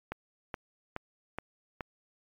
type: click train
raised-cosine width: 0.5 ms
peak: -20 dBFS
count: 5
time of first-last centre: 0.12-1.808 s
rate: 2.37 Hz
effects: MP3 96 kbps